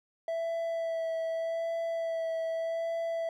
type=tone with vibrato; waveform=triangle; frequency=659.3 Hz; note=E5; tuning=in tune; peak=-28 dBFS; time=0.28-3.29 s; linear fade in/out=2 ms; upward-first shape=sine; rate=0.83 Hz; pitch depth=16 cents each way; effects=none